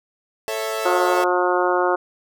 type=chord; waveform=sawtooth; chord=A major; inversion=none; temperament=equal with one note detuned; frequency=440 / 550.9 / 659.3 Hz; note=A4 / C#5 / E5; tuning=0 / -11 / 0 cents; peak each=-23 / -26 / -23 dBFS; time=0.48-1.24 s; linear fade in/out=0 ms
type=harmonic tone; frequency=179.6 Hz; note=F3; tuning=49 cents sharp; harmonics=2 / 3 / 4 / 5 / 6 / 7 / 8; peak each=-21 / -23 / -24 / -25 / -26 / -26 / -27 dBFS; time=0.85-1.96 s; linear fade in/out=10 ms
effects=none